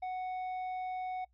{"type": "tone with tanh clipping", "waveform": "sine", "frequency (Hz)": 740, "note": "F#5", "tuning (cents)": 0, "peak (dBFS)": -36, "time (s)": [0.02, 1.25], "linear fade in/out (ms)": 10, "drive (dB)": 6, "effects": ["noise-tail reverb RT60 0.1 s tail -22 dB re dry", "added 60 Hz sine -67 dBFS peak until 1.33 s"]}